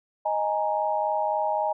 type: chord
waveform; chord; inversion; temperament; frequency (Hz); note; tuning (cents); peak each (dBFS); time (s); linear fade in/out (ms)
sine; D# suspended fourth; none; just; 622.3 / 829.7 / 933.4; D#5 / G#5 / A#5; 0 / -2 / +2; -27 / -26 / -29; 0.25-1.73; 10
effects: none